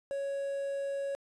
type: tone with quantisation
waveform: triangle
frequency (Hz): 555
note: C#5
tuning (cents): +2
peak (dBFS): -30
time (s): 0.11-1.15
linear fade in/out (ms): 0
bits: 9
effects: resampled to 24000 Hz